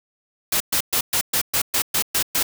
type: noise bursts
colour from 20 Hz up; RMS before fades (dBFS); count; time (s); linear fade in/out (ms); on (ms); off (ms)
white; -20; 10; 0.52-2.43; 5; 83; 120
effects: none